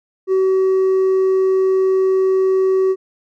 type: tone with hard clipping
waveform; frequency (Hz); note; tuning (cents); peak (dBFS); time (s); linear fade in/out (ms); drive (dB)
triangle; 379.3; F#4; +43; -11; 0.27-2.96; 50; 1
effects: none